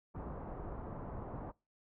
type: low-pass noise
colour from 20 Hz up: pink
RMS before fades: -44 dBFS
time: 0.14-1.52 s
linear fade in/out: 20 ms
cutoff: 1100 Hz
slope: 24 dB/octave
effects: noise-tail reverb RT60 0.3 s tail -25 dB re dry